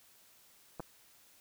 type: clicks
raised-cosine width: 1 ms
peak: -27 dBFS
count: 2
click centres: 0.797 / 0.803 s
effects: white hiss -63 dBFS RMS until 1.4 s